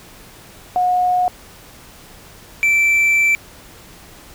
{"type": "tone pair in turn", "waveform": ["sine", "triangle"], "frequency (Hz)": [725, 2333], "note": ["F#5", "D7"], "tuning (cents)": [-35, -12], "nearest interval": "octave + minor sixth", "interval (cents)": 2023, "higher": "second", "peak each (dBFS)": [-13, -10], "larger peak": "second", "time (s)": [[0.76, 1.28], [2.63, 3.35]], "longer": "second", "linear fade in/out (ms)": 0, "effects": ["pink hiss -42 dBFS RMS until 4.34 s"]}